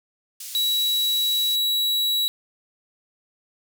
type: band-pass noise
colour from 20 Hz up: white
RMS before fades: -36 dBFS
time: 0.4-1.56 s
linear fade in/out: 5 ms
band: 3800 to 14000 Hz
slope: 12 dB/octave
type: tone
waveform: 45% pulse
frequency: 3900 Hz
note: B7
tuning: 23 cents flat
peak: -20 dBFS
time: 0.55-2.28 s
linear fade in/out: 0 ms
effects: none